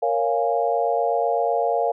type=chord; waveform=sine; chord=Bb minor seventh; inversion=none; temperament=equal with one note detuned; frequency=466.2 / 554.4 / 698.5 / 825.8 Hz; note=Bb4 / Db5 / F5 / Ab5; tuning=0 / 0 / 0 / -10 cents; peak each=-24 / -25 / -22 / -27 dBFS; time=0.02-1.92 s; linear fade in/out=10 ms; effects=none